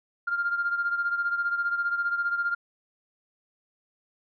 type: beating tone pair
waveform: sine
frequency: 1396.9 / 1411.9 Hz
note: F6 / F6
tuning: 0 / +18 cents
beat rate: 15 Hz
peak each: -25 / -31 dBFS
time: 0.27-2.55 s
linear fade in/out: 10 ms
effects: tanh soft clip ceiling -17 dBFS